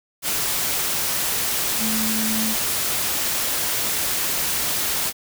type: tone in noise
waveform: sine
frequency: 220 Hz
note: A3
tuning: in tune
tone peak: -24 dBFS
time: 1.78-2.55 s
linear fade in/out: 50 ms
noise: white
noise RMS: -23 dBFS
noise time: 0.22-5.13 s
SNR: -4 dB
effects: none